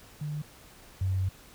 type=tone pair in turn; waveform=sine; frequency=149.8 / 94.37 Hz; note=D3 / F#2; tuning=+35 / +35 cents; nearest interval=minor sixth; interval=800 cents; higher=first; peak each=-31 / -25 dBFS; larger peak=second; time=0.21-0.42 / 1.01-1.29 s; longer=second; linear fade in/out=5 ms; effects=pink hiss -53 dBFS RMS until 1.54 s